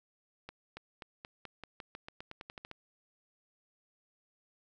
accelerating click train, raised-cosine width 0.3 ms, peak -28 dBFS, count 16, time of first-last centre 0.49-2.714 s, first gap 280 ms, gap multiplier 0.9, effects none

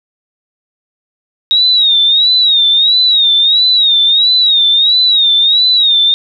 sine tone with vibrato, 3768 Hz, A#7, 18 cents sharp, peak -6 dBFS, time 1.51-6.14 s, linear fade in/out 0 ms, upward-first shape sine, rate 1.5 Hz, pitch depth 110 cents each way, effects none

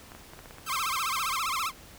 clicks, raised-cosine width 0.5 ms, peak -30 dBFS, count 9, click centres 0.119 / 0.15 / 0.335 / 0.391 / 0.458 / 0.509 / 0.584 / 0.699 / 0.744 s
sawtooth tone with vibrato, 1177 Hz, D6, 3 cents sharp, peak -24 dBFS, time 0.66-1.72 s, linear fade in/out 50 ms, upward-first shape sine, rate 15 Hz, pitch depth 230 cents each way
5% pulse tone, 1568 Hz, G6, in tune, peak -29 dBFS, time 0.66-1.37 s, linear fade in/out 5 ms
effects pink hiss -50 dBFS RMS until 1.98 s

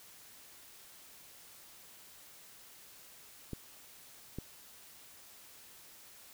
clicks, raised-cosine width 3 ms, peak -26 dBFS, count 2, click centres 3.533 / 4.386 s, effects white hiss -56 dBFS RMS until 6.33 s

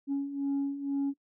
sine beating tone pair, 277.2 / 279.3 Hz, C#4 / C#4, 0 / +13 cents, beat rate 2.1 Hz, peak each -33 / -28 dBFS, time 0.07-1.14 s, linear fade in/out 50 ms, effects noise-tail reverb RT60 0.1 s tail -19 dB re dry + tanh soft clip ceiling -25 dBFS

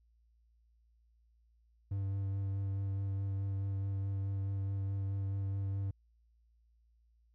triangle tone with vibrato, 98 Hz, G2, in tune, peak -31 dBFS, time 1.91-5.91 s, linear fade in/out 5 ms, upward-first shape sine, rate 4.7 Hz, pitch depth 13 cents each way, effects added 57 Hz sine -66 dBFS peak until 7.34 s

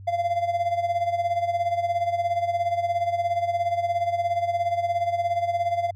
triangle tone with tremolo, 690 Hz, F5, 21 cents flat, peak -17 dBFS, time 0.07-5.91 s, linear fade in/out 10 ms, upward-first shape sine, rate 17 Hz, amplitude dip 70%, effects added 97 Hz sine -39 dBFS peak until 5.95 s

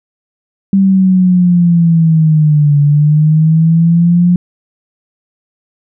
sine linear two-way sweep, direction down then up, 196 to 143.9 to 178 Hz, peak -5 dBFS, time 0.73-4.36 s, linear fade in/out 2 ms, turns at 2.79 s, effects none

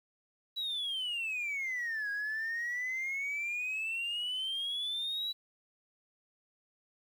sine exponential two-way sweep, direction down then up, 3943 to 1637 to 3943 Hz, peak -31 dBFS, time 0.56-5.33 s, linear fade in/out 20 ms, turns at 2.1 s, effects tanh soft clip ceiling -31 dBFS + 10-bit

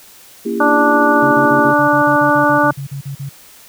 sine chord, A# diminished seventh, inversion none, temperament just, 233.1 / 279.7 / 335.6 / 402.8 Hz, A#3 / C#4 / E4 / G4, 0 / +16 / +31 / +47 cents, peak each -21 / -27 / -23 / -21 dBFS, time 0.45-1.72 s, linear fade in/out 10 ms
harmonic tone, 293.7 Hz, D4, in tune, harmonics 1 / 2 / 3 / 4 / 5, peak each -16 / -16 / -16 / -16 / -16 dBFS, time 0.6-2.71 s, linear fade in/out 5 ms
sine tone bursts, 138.59 Hz, C#3, in tune, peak -22 dBFS, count 15, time 1.22-3.294 s, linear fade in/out 10 ms, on 100 ms, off 41 ms
effects white hiss -42 dBFS RMS until 3.68 s

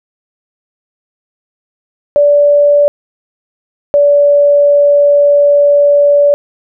sine tone pair in turn, 580 / 576.3 Hz, D5 / D5, -22 / -33 cents, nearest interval unison, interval 11 cents, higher first, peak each -4 dBFS, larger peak neither, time 2.16-2.88 / 3.94-6.34 s, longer second, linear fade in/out 0 ms, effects none

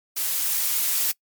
blue noise with level ramp, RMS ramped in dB -25 to -22 dBFS, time 0.16-1.12 s, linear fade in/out 10 ms, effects noise-tail reverb RT60 0.1 s tail -24 dB re dry + MP3 96 kbps

